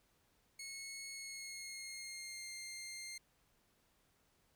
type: tone with pitch glide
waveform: 15% pulse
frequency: 2186 to 2110 Hz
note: C#7 to C7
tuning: -25 to +14 cents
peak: -39 dBFS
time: 0.59-3.18 s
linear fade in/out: 5 ms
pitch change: -61 cents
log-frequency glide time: 1.12-2.51 s
effects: pink hiss -75 dBFS RMS until 4.55 s